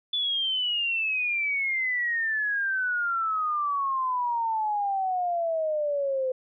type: exponential sweep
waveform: sine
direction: down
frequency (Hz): 3477 to 511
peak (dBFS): -24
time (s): 0.13-6.32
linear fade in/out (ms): 5
effects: none